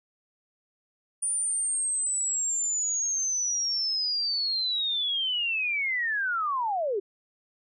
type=linear sweep; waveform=sine; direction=down; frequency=9397 to 370 Hz; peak=-25 dBFS; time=1.22-7 s; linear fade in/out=10 ms; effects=none